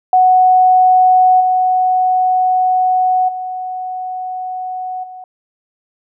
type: tone with level steps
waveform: sine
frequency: 740 Hz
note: F#5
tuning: in tune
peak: -6 / -10 / -20 / -29 dBFS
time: 0.13-5.24 s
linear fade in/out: 2 ms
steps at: 1.4 / 3.28 / 5.03 s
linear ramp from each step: 10 ms
effects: none